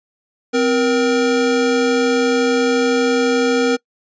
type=tone pair together; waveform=square; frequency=259.3 / 473.1 Hz; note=C4 / A#4; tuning=-15 / +26 cents; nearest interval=minor seventh; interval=1041 cents; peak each=-18 / -16 dBFS; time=0.53-3.77 s; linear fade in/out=20 ms; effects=noise-tail reverb RT60 0.1 s tail -25 dB re dry + resampled to 16000 Hz